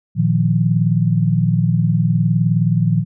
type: chord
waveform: sine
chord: Bb suspended fourth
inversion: none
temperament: just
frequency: 116.54 / 155.39 / 174.81 Hz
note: Bb2 / Eb3 / F3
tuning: 0 / -2 / +2 cents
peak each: -17 dBFS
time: 0.15-3.05 s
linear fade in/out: 50 ms
effects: none